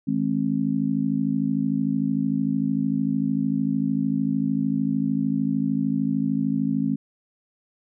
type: harmonic tone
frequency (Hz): 53.3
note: G#1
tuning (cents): +46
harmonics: 3 / 4 / 5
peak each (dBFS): -28 / -24 / -24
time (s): 0.07-6.96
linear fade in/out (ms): 10
effects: none